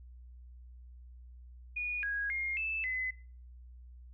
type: tone with pitch steps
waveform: sine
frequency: 2454 / 1648 / 2130 / 2632 / 2027 Hz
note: D#7 / G#6 / C7 / E7 / B6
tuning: -25 / -14 / +30 / -3 / +45 cents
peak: -32 dBFS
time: 1.76-3.11 s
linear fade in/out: 10 ms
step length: 270 ms
effects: noise-tail reverb RT60 0.4 s tail -20 dB re dry + added 61 Hz sine -49 dBFS peak until 4.13 s